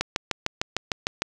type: click train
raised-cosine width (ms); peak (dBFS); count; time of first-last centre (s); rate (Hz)
0.2; -6; 9; 0.01-1.22; 6.61
effects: none